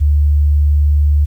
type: tone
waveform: sine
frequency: 73.42 Hz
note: D2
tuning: in tune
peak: -8 dBFS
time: 0-1.26 s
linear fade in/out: 20 ms
effects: 8-bit